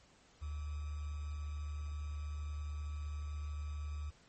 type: tone with sample-and-hold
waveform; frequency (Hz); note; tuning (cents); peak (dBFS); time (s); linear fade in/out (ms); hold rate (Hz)
sine; 74.4; D2; +23; -38; 0.41-4.11; 20; 1225
effects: pink hiss -65 dBFS RMS until 4.28 s + MP3 32 kbps